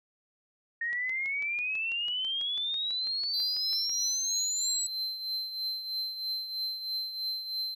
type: exponential sweep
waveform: sine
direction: up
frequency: 1842 to 7920 Hz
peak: -29 dBFS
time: 0.81-4.87 s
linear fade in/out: 5 ms
type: click train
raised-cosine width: 0.2 ms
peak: -30 dBFS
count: 19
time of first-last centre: 0.93-3.895 s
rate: 6.07 Hz
type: tone with tremolo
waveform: triangle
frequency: 4100 Hz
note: C8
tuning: 36 cents flat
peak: -28 dBFS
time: 3.33-7.75 s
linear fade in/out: 10 ms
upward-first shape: triangle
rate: 3.1 Hz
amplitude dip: 65%
effects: none